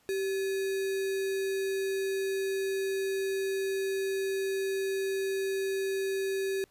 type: tone with sample-and-hold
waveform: sine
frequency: 387.1 Hz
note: G4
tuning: 22 cents flat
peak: -28 dBFS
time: 0.09-6.64 s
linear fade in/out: 0 ms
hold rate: 2100 Hz
effects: pink hiss -66 dBFS RMS until 6.7 s + resampled to 32000 Hz